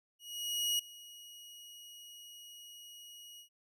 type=tone with ADSR envelope; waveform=sawtooth; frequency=2898 Hz; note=F#7; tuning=37 cents flat; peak=-26 dBFS; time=0.19-3.49 s; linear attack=600 ms; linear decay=6 ms; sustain=-21 dB; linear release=96 ms; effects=none